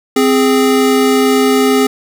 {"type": "tone pair together", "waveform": "square", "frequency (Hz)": [261.2, 414.6], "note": ["C4", "G#4"], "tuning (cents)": [-3, -3], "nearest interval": "minor sixth", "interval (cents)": 800, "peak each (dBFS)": -12, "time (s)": [0.16, 1.87], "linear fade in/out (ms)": 5, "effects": []}